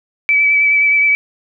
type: tone with vibrato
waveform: sine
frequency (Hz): 2300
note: D7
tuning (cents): -37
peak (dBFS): -9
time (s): 0.29-1.15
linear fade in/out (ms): 0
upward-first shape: triangle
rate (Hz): 9.5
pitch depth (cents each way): 23
effects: none